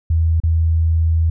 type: tone with dropouts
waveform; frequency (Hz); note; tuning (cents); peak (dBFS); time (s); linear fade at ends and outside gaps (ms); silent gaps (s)
sine; 81.5; E2; -19; -12; 0.1-1.3; 5; 0.402-0.435
effects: none